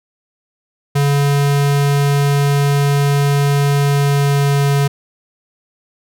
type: tone with pitch glide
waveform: square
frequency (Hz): 142 to 141.1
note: C#3 to C#3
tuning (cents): +42 to +31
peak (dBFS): -12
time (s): 0.95-4.88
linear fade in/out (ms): 10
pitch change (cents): -11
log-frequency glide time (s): 3.8-4.74
effects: none